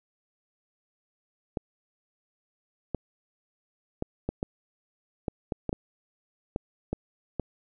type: clicks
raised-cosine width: 2 ms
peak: -15 dBFS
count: 12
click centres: 1.572 / 2.947 / 4.024 / 4.29 / 4.429 / 5.282 / 5.522 / 5.693 / 5.729 / 6.561 / 6.93 / 7.397 s
effects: none